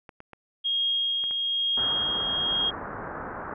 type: clicks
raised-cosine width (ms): 0.5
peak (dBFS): -28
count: 5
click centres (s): 0.092 / 0.204 / 0.333 / 1.239 / 1.31
type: tone with tremolo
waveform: sine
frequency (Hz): 3257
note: G#7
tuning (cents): -34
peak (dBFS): -22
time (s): 0.64-2.71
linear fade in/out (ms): 20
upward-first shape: triangle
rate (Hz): 1.1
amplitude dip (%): 35
type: low-pass noise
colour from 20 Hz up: white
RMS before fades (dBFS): -36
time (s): 1.77-3.54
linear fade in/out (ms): 5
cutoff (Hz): 1600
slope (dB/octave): 48
effects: none